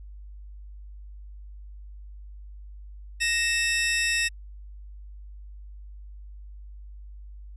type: tone pair together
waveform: sawtooth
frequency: 1864.6 / 2637 Hz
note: A#6 / E7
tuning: 0 / 0 cents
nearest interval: tritone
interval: 600 cents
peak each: -22 dBFS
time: 3.2-4.29 s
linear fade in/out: 20 ms
effects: added 50 Hz sine -40 dBFS peak until 7.56 s + resampled to 24000 Hz